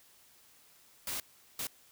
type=noise bursts at uneven times; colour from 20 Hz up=white; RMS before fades=-37 dBFS; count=2; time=1.07-1.2 / 1.59-1.67 s; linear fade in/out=2 ms; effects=white hiss -62 dBFS RMS until 1.91 s